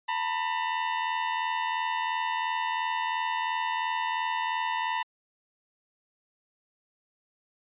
sawtooth tone pair together, 900 / 982.9 Hz, A5 / B5, +39 / -9 cents, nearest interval major second, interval 152 cents, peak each -26 dBFS, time 0.08-5.03 s, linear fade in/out 10 ms, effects resampled to 8000 Hz

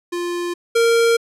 square tone pair in turn, 349.2 / 463.1 Hz, F4 / A#4, 0 / -11 cents, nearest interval perfect fourth, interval 489 cents, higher second, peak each -22 / -13 dBFS, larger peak second, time 0.12-0.54 / 0.75-1.17 s, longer neither, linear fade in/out 10 ms, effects low-pass 11000 Hz 12 dB/octave

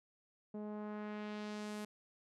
sawtooth tone with low-pass filter sweep, 210.2 Hz, G#3, 21 cents sharp, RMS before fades -44 dBFS, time 0.54-1.85 s, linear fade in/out 5 ms, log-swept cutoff 570 to 12000 Hz, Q 1, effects none

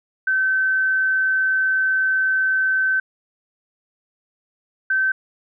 sine tone pair in turn, 1536 / 1542.9 Hz, G6 / G6, -36 / -28 cents, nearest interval unison, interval 8 cents, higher second, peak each -16 dBFS, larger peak neither, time 0.27-3 / 4.9-5.12 s, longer first, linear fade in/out 5 ms, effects none

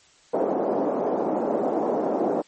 white band-pass noise, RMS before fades -24 dBFS, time 0.33-2.42 s, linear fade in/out 10 ms, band 240 to 680 Hz, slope 24 dB/octave, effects white hiss -56 dBFS RMS until 2.47 s + MP3 32 kbps

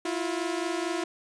sawtooth tone pair together, 329.6 / 354 Hz, E4 / F4, 0 / +23 cents, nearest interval minor second, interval 123 cents, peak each -27 dBFS, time 0.05-1.04 s, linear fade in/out 5 ms, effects resampled to 22050 Hz

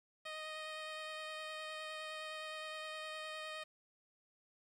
10% pulse tone with vibrato, 622.3 Hz, D#5, in tune, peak -35 dBFS, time 0.25-3.64 s, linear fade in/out 10 ms, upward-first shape sine, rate 9.7 Hz, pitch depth 10 cents each way, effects low-pass 7000 Hz 12 dB/octave + 11-bit

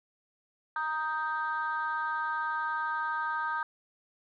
sine chord, Eb major, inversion second, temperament equal, 932.3 / 1244.5 / 1568 Hz, Bb5 / Eb6 / G6, 0 / 0 / 0 cents, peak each -33 dBFS, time 0.76-3.63 s, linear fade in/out 2 ms, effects tanh soft clip ceiling -22 dBFS

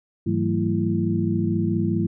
sine tone cluster, 103.1 / 164.1 / 188.7 / 223.2 / 335.2 Hz, G#2 / E3 / F#3 / A3 / E4, -12 / -8 / +34 / +25 / +29 cents, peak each -26 dBFS, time 0.26-2.07 s, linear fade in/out 10 ms, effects none

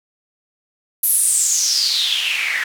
white noise with band-pass filter sweep, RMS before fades -18 dBFS, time 1.03-2.64 s, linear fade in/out 5 ms, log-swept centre 12000 to 1800 Hz, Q 7, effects none

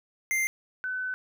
square / sine tone pair in turn, 2093 / 1509.8 Hz, C7 / F#6, 0 / +35 cents, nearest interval tritone, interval 565 cents, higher first, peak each -25 / -29 dBFS, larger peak first, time 0.31-0.47 / 0.84-1.14 s, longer second, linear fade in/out 0 ms, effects none

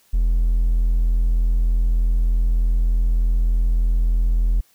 triangle tone with hard clipping, 41.66 Hz, E1, 19 cents sharp, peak -15 dBFS, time 0.13-4.61 s, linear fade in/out 10 ms, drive 4 dB, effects white hiss -58 dBFS RMS until 4.74 s

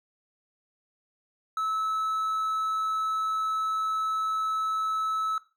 triangle tone, 1301 Hz, E6, 23 cents flat, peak -24 dBFS, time 1.57-5.38 s, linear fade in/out 2 ms, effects noise-tail reverb RT60 0.3 s tail -17 dB re dry

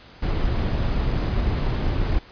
brown noise with amplitude modulation, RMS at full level -21 dBFS, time 0.22-2.19 s, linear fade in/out 5 ms, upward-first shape sine, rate 273 Hz, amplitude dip 25%, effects pink hiss -47 dBFS RMS until 2.31 s + resampled to 11025 Hz

